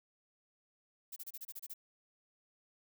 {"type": "noise bursts", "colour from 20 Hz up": "violet", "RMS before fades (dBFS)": -45, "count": 9, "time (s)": [1.12, 1.739], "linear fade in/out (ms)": 10, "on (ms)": 43, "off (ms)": 29, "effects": []}